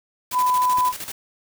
white noise with tremolo, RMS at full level -31 dBFS, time 0.31-1.12 s, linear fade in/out 5 ms, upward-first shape square, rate 13 Hz, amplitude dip 65%
sine tone, 1000 Hz, B5, 21 cents sharp, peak -16 dBFS, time 0.32-0.93 s, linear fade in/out 50 ms
click, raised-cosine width 3 ms, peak -24 dBFS, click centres 0.785 s
effects none

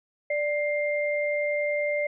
sine tone pair together, 589.3 / 2100 Hz, D5 / C7, +6 / +6 cents, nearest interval octave + minor seventh, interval 2200 cents, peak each -25 / -29 dBFS, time 0.3-2.07 s, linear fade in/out 5 ms, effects none

